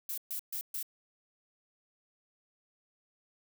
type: noise bursts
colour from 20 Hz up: violet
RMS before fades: -37 dBFS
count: 4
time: 0.09-0.828 s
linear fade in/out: 2 ms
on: 87 ms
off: 130 ms
effects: none